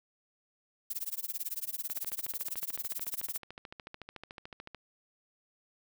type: noise with tremolo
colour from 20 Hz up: violet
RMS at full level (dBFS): -34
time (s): 0.9-3.38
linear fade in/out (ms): 5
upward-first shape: sine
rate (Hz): 18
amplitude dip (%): 100
type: click train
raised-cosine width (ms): 0.3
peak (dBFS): -28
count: 40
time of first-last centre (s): 1.9-4.747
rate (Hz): 13.7
effects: none